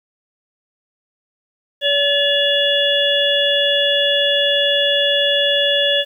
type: harmonic tone with a mistuned harmonic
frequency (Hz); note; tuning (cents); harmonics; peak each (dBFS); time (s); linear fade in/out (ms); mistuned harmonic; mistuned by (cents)
569; C#5; +45; 1 / 3 / 5 / 6; -18 / -22 / -20 / -17; 1.81-6.05; 50; 3; +16
effects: 8-bit